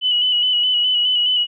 sine tone with vibrato, 2964 Hz, F#7, 2 cents sharp, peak -14 dBFS, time 0.01-1.47 s, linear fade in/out 50 ms, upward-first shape square, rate 4.8 Hz, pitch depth 28 cents each way, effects none

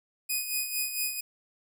5% pulse tone with tremolo, 2492 Hz, D#7, 2 cents sharp, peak -17 dBFS, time 0.29-1.21 s, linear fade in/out 10 ms, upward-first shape sine, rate 4.4 Hz, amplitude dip 60%, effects none

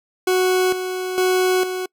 40% pulse tone with tremolo, 369.4 Hz, F#4, 3 cents flat, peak -14 dBFS, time 0.27-1.86 s, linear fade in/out 5 ms, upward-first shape square, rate 1.1 Hz, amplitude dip 60%, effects noise-tail reverb RT60 0.1 s tail -26 dB re dry

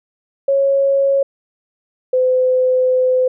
sine tone pair in turn, 550 / 510.3 Hz, C#5 / C5, -14 / -43 cents, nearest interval minor second, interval 129 cents, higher first, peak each -11 dBFS, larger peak neither, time 0.48-1.23 / 2.13-3.28 s, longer second, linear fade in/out 5 ms, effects none

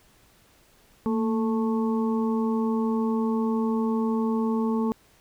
harmonic tone with a mistuned harmonic, 220 Hz, A3, in tune, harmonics 1 / 2 / 4 / 5, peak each -23 / -29 / -35 / -37 dBFS, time 1.06-4.92 s, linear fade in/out 0 ms, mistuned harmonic 1, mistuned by +56 cents, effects pink hiss -59 dBFS RMS until 5.2 s

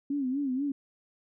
sine tone with vibrato, 270.1 Hz, C#4, 45 cents flat, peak -27 dBFS, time 0.1-0.72 s, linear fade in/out 5 ms, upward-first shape sine, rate 4.1 Hz, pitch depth 120 cents each way, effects none

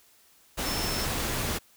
sine tone in noise, 5320 Hz, E8, 15 cents sharp, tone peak -34 dBFS, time 0.65-1.06 s, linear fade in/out 20 ms, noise pink, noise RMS -30 dBFS, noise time 0.57-1.59 s, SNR -7 dB, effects white hiss -60 dBFS RMS until 1.76 s

